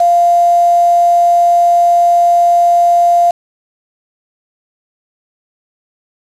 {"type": "tone with quantisation", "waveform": "sine", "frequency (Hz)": 694, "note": "F5", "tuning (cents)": -11, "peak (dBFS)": -6, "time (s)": [0, 3.31], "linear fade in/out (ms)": 5, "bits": 4, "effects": ["low-pass 7000 Hz 12 dB/octave"]}